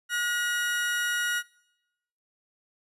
35% pulse tone pair together, 1443.1 / 1906 Hz, F#6 / A#6, -44 / +38 cents, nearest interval perfect fourth, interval 482 cents, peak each -25 / -31 dBFS, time 0.09-1.43 s, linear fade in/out 50 ms, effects noise-tail reverb RT60 0.9 s tail -24 dB re dry + resampled to 32000 Hz

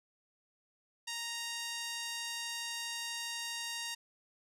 5% pulse tone with band-pass filter, 932.3 Hz, A#5, in tune, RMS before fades -40 dBFS, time 1.07-3.95 s, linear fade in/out 10 ms, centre 2800 Hz, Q 0.52, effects none

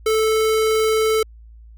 square tone, 438.5 Hz, A4, 6 cents flat, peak -16 dBFS, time 0.06-1.23 s, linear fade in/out 5 ms, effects added 56 Hz sine -40 dBFS peak until 1.77 s

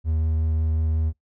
triangle tone with vibrato, 79.3 Hz, D#2, 33 cents sharp, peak -18 dBFS, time 0.04-1.13 s, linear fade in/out 50 ms, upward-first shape triangle, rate 5.5 Hz, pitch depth 11 cents each way, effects noise-tail reverb RT60 0.1 s tail -19 dB re dry

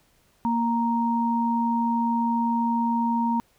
sine tone pair together, 233.1 / 932.4 Hz, A#3 / A#5, 0 / 0 cents, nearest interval 2 octaves, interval 2400 cents, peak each -23 / -24 dBFS, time 0.45-3.4 s, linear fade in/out 0 ms, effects pink hiss -63 dBFS RMS until 3.58 s

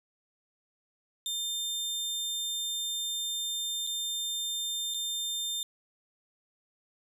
sawtooth tone with dropouts, 3600 Hz, A7, 39 cents sharp, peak -28 dBFS, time 1.26-5.63 s, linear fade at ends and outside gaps 1 ms, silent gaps 3.867-3.872 / 4.939-4.944 s, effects resampled to 32000 Hz

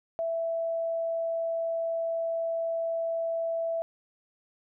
sine tone, 662 Hz, E5, 7 cents sharp, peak -27 dBFS, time 0.19-3.82 s, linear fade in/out 0 ms, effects none

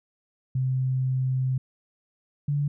sine tone pair in turn, 130 / 144.31 Hz, C3 / D3, -11 / -30 cents, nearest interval major second, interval 181 cents, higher second, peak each -22 dBFS, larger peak neither, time 0.55-1.58 / 2.48-2.68 s, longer first, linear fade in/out 5 ms, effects none

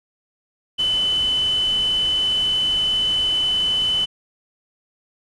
sine tone in noise, 3017 Hz, F#7, 33 cents sharp, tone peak -17 dBFS, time 0.78-4.06 s, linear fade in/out 20 ms, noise pink, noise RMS -35 dBFS, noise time 0.78-4.06 s, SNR +15 dB, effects resampled to 24000 Hz

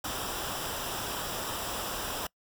pink noise with comb filter, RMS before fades -35 dBFS, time 0.04-2.27 s, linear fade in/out 5 ms, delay 0.46 ms, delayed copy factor -0.6, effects noise-tail reverb RT60 0.1 s tail -24 dB re dry

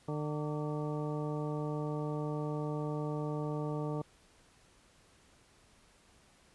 harmonic tone with a mistuned harmonic, 150 Hz, D3, 37 cents sharp, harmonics 1 / 2 / 3 / 4 / 5 / 6 / 8, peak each -36 / -40 / -40 / -44 / -49 / -47 / -48 dBFS, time 0.08-4.02 s, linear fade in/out 5 ms, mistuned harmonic 8, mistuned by -67 cents, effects pink hiss -64 dBFS RMS until 6.54 s + resampled to 24000 Hz

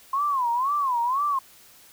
sine tone with vibrato, 1049 Hz, C6, 4 cents sharp, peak -21 dBFS, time 0.13-1.39 s, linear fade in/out 5 ms, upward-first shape sine, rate 2 Hz, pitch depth 200 cents each way, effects white hiss -52 dBFS RMS until 1.92 s

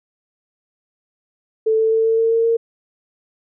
sine tone with pitch steps, 440.7 / 443.8 / 446.9 / 450 / 453.1 / 456.2 / 459.4 Hz, A4 / A4 / A4 / A4 / A#4 / A#4 / A#4, +3 / +15 / +27 / +39 / -49 / -37 / -25 cents, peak -13 dBFS, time 1.66-2.57 s, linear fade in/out 10 ms, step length 130 ms, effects none

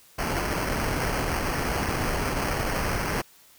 pink noise with sample-and-hold, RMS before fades -27 dBFS, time 0.18-3.22 s, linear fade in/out 10 ms, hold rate 3675 Hz, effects white hiss -55 dBFS RMS until 3.58 s

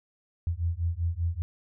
sine beating tone pair, 82.41 / 87.51 Hz, E2 / F2, 0 / +4 cents, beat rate 5.1 Hz, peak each -29 dBFS, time 0.47-1.42 s, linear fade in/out 0 ms, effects none

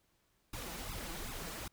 pink noise with flanger, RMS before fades -43 dBFS, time 0.53-1.68 s, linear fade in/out 5 ms, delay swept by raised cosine 0.78 to 6.18 ms, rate 2.6 Hz, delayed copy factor +1, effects pink hiss -75 dBFS RMS until 1.72 s

